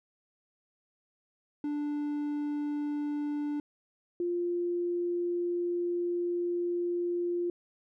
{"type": "tone pair in turn", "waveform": ["triangle", "sine"], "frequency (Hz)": [293.7, 349.3], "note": ["D4", "F4"], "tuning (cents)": [0, 0], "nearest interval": "minor third", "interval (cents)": 300, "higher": "second", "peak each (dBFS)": -28, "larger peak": "neither", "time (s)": [[1.64, 3.6], [4.2, 7.5]], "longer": "second", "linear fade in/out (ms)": 2, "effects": []}